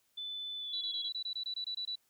sine tone with pitch glide, 3504 to 3350 Hz, A7 to G#7, -8 to +14 cents, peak -38 dBFS, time 0.17-1.09 s, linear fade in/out 10 ms, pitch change -78 cents, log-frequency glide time 0.57-0.96 s
sine tone bursts, 3951 Hz, B7, in tune, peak -35 dBFS, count 12, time 0.73-1.956 s, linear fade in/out 5 ms, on 82 ms, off 22 ms
effects white hiss -74 dBFS RMS until 2.09 s

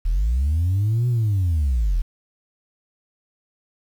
sine linear two-way sweep, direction up then down, 36.71 to 124.3 to 36.71 Hz, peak -15 dBFS, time 0.05-2.02 s, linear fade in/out 10 ms, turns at 1.08 s, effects tanh soft clip ceiling -15 dBFS + 8-bit

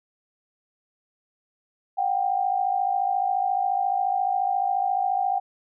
sine tone pair together, 731.7 / 786 Hz, F#5 / G5, -20 / +4 cents, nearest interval minor second, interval 124 cents, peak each -25 / -23 dBFS, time 1.97-5.4 s, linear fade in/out 20 ms, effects none

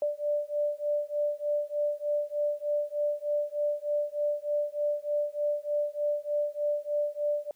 sine beating tone pair, 587.3 / 590.6 Hz, D5 / D5, 0 / +10 cents, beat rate 3.3 Hz, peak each -30 dBFS, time 0.02-7.51 s, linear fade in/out 2 ms, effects white hiss -69 dBFS RMS until 7.55 s

